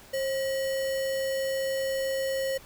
sine tone with sample-and-hold, 536 Hz, C5, 42 cents sharp, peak -26 dBFS, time 0.13-2.58 s, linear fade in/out 10 ms, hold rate 2450 Hz, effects pink hiss -51 dBFS RMS until 2.65 s

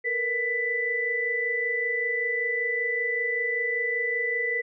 sine tone cluster, 456 / 481.2 / 1988 Hz, A#4 / B4 / B6, -38 / -45 / +11 cents, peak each -34 / -33 / -25 dBFS, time 0.04-4.62 s, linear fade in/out 20 ms, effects none

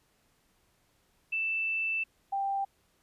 sine tone pair in turn, 2652 / 788.4 Hz, E7 / G5, +10 / +10 cents, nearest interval octave + major sixth, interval 2100 cents, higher first, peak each -28 dBFS, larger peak neither, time 1.32-2.04 / 2.32-2.65 s, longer first, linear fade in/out 10 ms, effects pink hiss -70 dBFS RMS until 3.02 s + resampled to 32000 Hz

